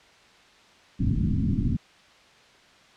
white low-pass noise, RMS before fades -24 dBFS, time 0.99-1.77 s, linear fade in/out 20 ms, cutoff 260 Hz, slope 48 dB/octave, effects white hiss -54 dBFS RMS until 2.96 s + low-pass 4000 Hz 12 dB/octave

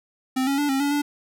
square tone with pitch steps, 260.3 / 276.9 / 290.8 / 269.5 / 285.2 / 290.5 Hz, C4 / C#4 / D4 / C#4 / C#4 / D4, -9 / -2 / -17 / -49 / +49 / -19 cents, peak -21 dBFS, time 0.36-1.02 s, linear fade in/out 10 ms, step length 110 ms, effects none

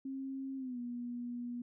sine tone with pitch glide, 268.3 to 241.8 Hz, C4 to B3, +44 to -36 cents, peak -38 dBFS, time 0.05-1.62 s, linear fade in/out 5 ms, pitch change -180 cents, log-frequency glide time 0.57-0.79 s, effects none

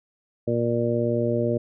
harmonic tone, 118.2 Hz, A#2, 24 cents sharp, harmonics 1 / 2 / 3 / 4 / 5, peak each -27 / -27 / -27 / -27 / -27 dBFS, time 0.47-1.58 s, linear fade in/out 10 ms, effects none

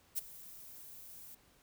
violet noise with ADSR envelope, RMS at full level -33 dBFS, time 0.15-1.35 s, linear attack 31 ms, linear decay 16 ms, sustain -19 dB, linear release 6 ms, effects pink hiss -67 dBFS RMS until 1.62 s

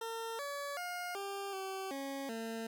20% pulse tone with pitch steps, 455 / 569 / 712 / 396.5 / 383.7 / 274.4 / 226.1 Hz, A#4 / C#5 / F5 / G4 / G4 / C#4 / A3, -42 / +45 / +33 / +20 / -37 / -17 / +47 cents, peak -34 dBFS, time 0.01-2.67 s, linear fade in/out 5 ms, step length 380 ms, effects none

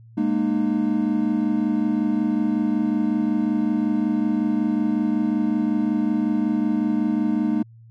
triangle chord, Ab suspended second, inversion none, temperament equal with one note detuned, 207.7 / 233.1 / 304.4 Hz, Ab3 / Bb3 / Eb4, 0 / 0 / -38 cents, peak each -22 / -21 / -21 dBFS, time 0.17-7.63 s, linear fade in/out 10 ms, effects added 114 Hz sine -44 dBFS peak until 7.9 s

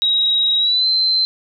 sine tone with pitch glide, 3819 to 4093 Hz, A#7 to C8, +41 to -39 cents, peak -13 dBFS, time 0.02-1.25 s, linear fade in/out 0 ms, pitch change +120 cents, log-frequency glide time 0.58-0.87 s, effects none

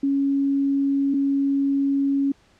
sine tone pair in turn, 277.1 / 277.1 Hz, C#4 / C#4, -1 / -1 cents, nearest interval unison, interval 0 cents, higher neither, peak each -18 dBFS, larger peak neither, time 0.03-1.14 / 1.14-2.32 s, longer second, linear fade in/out 5 ms, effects pink hiss -58 dBFS RMS until 2.59 s + low-pass 6000 Hz 12 dB/octave

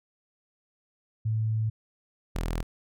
sine / sawtooth tone pair in turn, 110 / 41.37 Hz, A2 / E1, 0 / +7 cents, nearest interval octave + perfect fourth, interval 1693 cents, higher first, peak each -24 dBFS, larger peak neither, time 1.25-1.7 / 2.35-2.63 s, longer first, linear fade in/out 10 ms, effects none

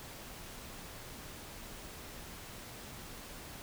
silence, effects pink hiss -48 dBFS RMS until 3.62 s

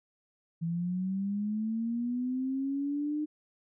sine linear sweep, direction up, 163.9 to 304.6 Hz, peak -29 dBFS, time 0.61-3.26 s, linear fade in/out 20 ms, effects none

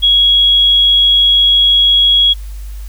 sine tone, 3322 Hz, G#7, in tune, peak -6 dBFS, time 0.02-2.34 s, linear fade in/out 20 ms, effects added 50 Hz sine -23 dBFS peak until 2.88 s + white hiss -43 dBFS RMS until 2.88 s

